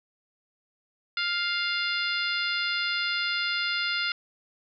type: harmonic tone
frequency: 700 Hz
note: F5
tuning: 4 cents sharp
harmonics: 2 / 3 / 4 / 5 / 6 / 7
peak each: -30 / -32 / -33 / -34 / -35 / -35 dBFS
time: 1.17-4.12 s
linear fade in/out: 2 ms
effects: none